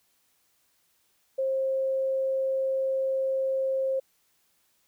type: tone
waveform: sine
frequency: 532 Hz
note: C5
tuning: 29 cents sharp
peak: -24 dBFS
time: 1.38-4 s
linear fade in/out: 10 ms
effects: white hiss -69 dBFS RMS until 4.87 s